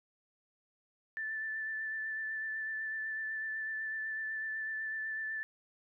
sine tone with vibrato, 1760 Hz, A6, in tune, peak -35 dBFS, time 1.17-5.43 s, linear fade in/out 0 ms, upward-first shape triangle, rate 8 Hz, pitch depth 21 cents each way, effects none

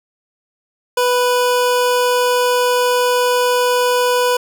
25% pulse tone, 493.9 Hz, B4, in tune, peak -9 dBFS, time 0.97-4.37 s, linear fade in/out 5 ms, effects none

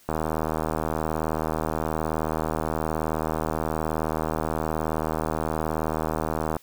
click train, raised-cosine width 1 ms, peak -12 dBFS, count 512, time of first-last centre 0.09-6.567 s, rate 78.9 Hz, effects white hiss -56 dBFS RMS until 6.62 s

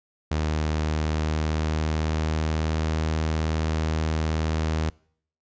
sawtooth tone with pitch glide, 77.3 to 78.88 Hz, D#2 to D#2, -11 to +24 cents, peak -19 dBFS, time 0.31-4.9 s, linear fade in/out 5 ms, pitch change +35 cents, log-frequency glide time 0.83-2.99 s, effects noise-tail reverb RT60 0.6 s tail -25 dB re dry + resampled to 16000 Hz

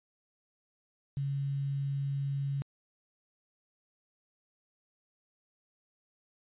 sine tone with quantisation, 139.1 Hz, C#3, 6 cents sharp, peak -30 dBFS, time 1.17-2.62 s, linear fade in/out 0 ms, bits 9, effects resampled to 8000 Hz

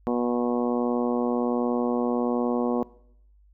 harmonic tone, 121.3 Hz, B2, 31 cents flat, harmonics 2 / 3 / 4 / 5 / 6 / 7 / 8 / 9, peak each -25 / -30 / -29 / -35 / -34 / -38 / -39 / -38 dBFS, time 0.07-2.83 s, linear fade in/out 0 ms, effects noise-tail reverb RT60 0.7 s tail -20 dB re dry + added 50 Hz sine -54 dBFS peak until 3.53 s

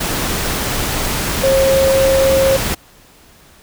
sine tone in noise, 537 Hz, C5, 45 cents sharp, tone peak -10 dBFS, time 1.43-2.57 s, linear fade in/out 10 ms, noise pink, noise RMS -19 dBFS, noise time 0-2.75 s, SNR +6 dB, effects pink hiss -46 dBFS RMS until 3.62 s

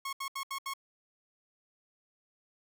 sawtooth tone bursts, 1092 Hz, C#6, 26 cents flat, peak -31 dBFS, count 5, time 0.05-0.737 s, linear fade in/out 5 ms, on 79 ms, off 73 ms, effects none

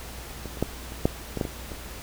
clicks, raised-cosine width 2 ms, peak -23 / -25 / -9 / -26 / -6 / -16 / -11 / -17 / -23 dBFS, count 9, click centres 0.457 / 0.572 / 0.626 / 0.921 / 1.055 / 1.373 / 1.412 / 1.452 / 1.718 s, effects added 60 Hz sine -41 dBFS peak until 2.02 s + pink hiss -41 dBFS RMS until 2.02 s

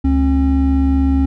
triangle tone pair together, 71.27 / 269.6 Hz, C#2 / C#4, +49 / -48 cents, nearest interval octave + major seventh, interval 2303 cents, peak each -12 dBFS, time 0.04-1.26 s, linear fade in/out 10 ms, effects none

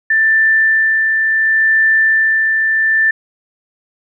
sine tone with tremolo, 1773 Hz, A6, 13 cents sharp, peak -8 dBFS, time 0.1-3.11 s, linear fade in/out 5 ms, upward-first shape sine, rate 0.7 Hz, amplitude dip 30%, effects none

